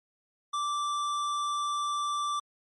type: tone with tanh clipping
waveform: sine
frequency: 1171 Hz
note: D6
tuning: 5 cents flat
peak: -30 dBFS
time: 0.53-2.4 s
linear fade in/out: 10 ms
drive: 16 dB
effects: MP3 48 kbps